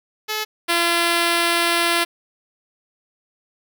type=tone pair in turn; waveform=5% pulse; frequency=430 / 341.3 Hz; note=A4 / F4; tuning=-40 / -40 cents; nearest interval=major third; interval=400 cents; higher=first; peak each=-11 / -5 dBFS; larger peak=second; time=0.28-0.45 / 0.68-2.05 s; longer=second; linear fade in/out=20 ms; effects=none